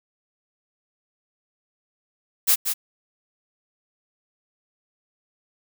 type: noise with echo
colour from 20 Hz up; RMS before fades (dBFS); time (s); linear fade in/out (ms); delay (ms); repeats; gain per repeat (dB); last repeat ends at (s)
blue; -17; 2.47-2.56; 20; 180; 1; -7; 2.74
effects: none